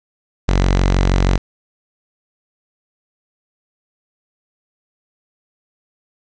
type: tone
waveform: sawtooth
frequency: 46.25 Hz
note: F#1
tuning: in tune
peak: -8 dBFS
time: 0.48-1.38 s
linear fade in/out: 10 ms
effects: resampled to 16000 Hz + 7-bit